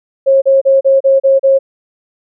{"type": "tone bursts", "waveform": "sine", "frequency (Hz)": 541, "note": "C#5", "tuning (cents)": -42, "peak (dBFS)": -5, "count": 7, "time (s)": [0.26, 1.59], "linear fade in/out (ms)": 20, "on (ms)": 160, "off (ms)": 35, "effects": []}